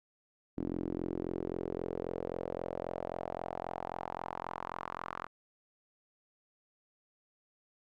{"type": "tone with band-pass filter sweep", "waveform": "sawtooth", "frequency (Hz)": 43.76, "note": "F1", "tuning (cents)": 4, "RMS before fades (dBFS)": -39, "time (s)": [0.57, 5.27], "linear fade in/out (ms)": 10, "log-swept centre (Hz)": [290, 1200], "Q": 3, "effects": ["Opus 48 kbps"]}